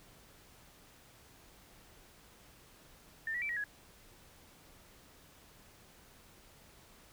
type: tone with pitch steps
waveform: sine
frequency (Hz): 1798 / 1934 / 2329 / 1902 / 1672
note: A6 / B6 / D7 / A#6 / G#6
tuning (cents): +37 / -37 / -15 / +34 / +11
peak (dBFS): -34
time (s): 3.27-3.64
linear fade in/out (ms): 2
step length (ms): 74
effects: pink hiss -60 dBFS RMS until 7.12 s